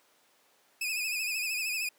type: tone with vibrato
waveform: sawtooth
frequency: 2526 Hz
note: D#7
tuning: 26 cents sharp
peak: -27 dBFS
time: 0.81-1.89 s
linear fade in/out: 5 ms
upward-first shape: sine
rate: 13 Hz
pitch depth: 73 cents each way
effects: pink hiss -65 dBFS RMS until 1.98 s + high-pass 400 Hz 12 dB/octave